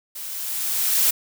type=noise with level ramp; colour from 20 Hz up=blue; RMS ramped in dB=-34 to -17 dBFS; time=0.15-1.11 s; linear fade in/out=10 ms; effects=none